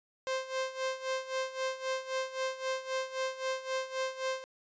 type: tone with tremolo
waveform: sawtooth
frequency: 524 Hz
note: C5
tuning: 2 cents sharp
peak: -26 dBFS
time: 0.27-4.44 s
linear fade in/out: 0 ms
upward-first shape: sine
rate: 3.8 Hz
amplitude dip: 80%
effects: resampled to 16000 Hz